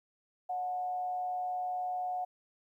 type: tone with frequency modulation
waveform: sine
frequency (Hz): 729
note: F#5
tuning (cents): -26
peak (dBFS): -32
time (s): 0.49-2.25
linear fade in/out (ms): 10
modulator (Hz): 147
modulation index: 0.26
effects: 12-bit